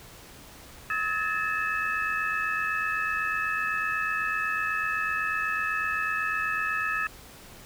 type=tone cluster; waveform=sine; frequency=1282 / 1701 / 1789 / 2604 Hz; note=E6 / G#6 / A6 / E7; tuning=-49 / +41 / +28 / -22 cents; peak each=-30 / -30 / -33 / -33 dBFS; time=0.9-7.07 s; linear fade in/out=2 ms; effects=pink hiss -48 dBFS RMS until 7.65 s